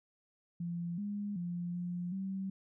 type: tone with pitch steps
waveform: sine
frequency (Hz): 171.8 / 204.6 / 174.5 / 176.4 / 192.2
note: F3 / G#3 / F3 / F3 / G3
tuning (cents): -28 / -26 / -1 / +18 / -34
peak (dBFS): -35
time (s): 0.6-2.5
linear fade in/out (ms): 5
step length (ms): 380
effects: none